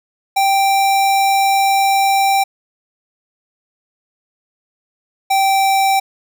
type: tone pair in turn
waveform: square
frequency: 784 / 778.6 Hz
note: G5 / G5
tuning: 0 / -12 cents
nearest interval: unison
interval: 12 cents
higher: first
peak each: -12 dBFS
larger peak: neither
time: 0.36-2.44 / 5.3-6 s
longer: first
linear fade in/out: 10 ms
effects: none